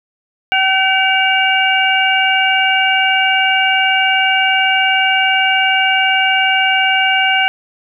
harmonic tone with a mistuned harmonic, 764 Hz, G5, 45 cents flat, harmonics 1 / 2 / 3 / 4, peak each -16 / -16 / -16 / -16 dBFS, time 0.52-7.48 s, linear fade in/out 0 ms, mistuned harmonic 4, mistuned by -140 cents, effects none

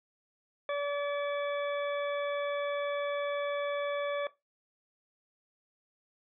harmonic tone, 574 Hz, D5, 40 cents flat, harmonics 1 / 2 / 3 / 4 / 6, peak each -31 / -37 / -41 / -43 / -47 dBFS, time 0.69-4.27 s, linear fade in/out 2 ms, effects noise-tail reverb RT60 0.2 s tail -17 dB re dry

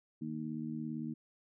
harmonic tone, 77.78 Hz, D#2, in tune, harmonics 2 / 3 / 4, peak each -43 / -39 / -43 dBFS, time 0.21-1.14 s, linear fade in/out 10 ms, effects none

